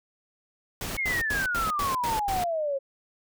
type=noise bursts; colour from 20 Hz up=pink; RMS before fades=-33 dBFS; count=7; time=0.81-2.44 s; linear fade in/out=2 ms; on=160 ms; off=85 ms
type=exponential sweep; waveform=sine; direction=down; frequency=2217 to 535 Hz; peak=-25 dBFS; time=0.97-2.79 s; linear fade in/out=20 ms
effects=none